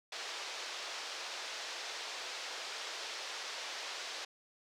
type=band-pass noise; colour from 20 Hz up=white; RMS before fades=-43 dBFS; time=0.12-4.25 s; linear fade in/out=5 ms; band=420 to 5500 Hz; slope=24 dB/octave; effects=none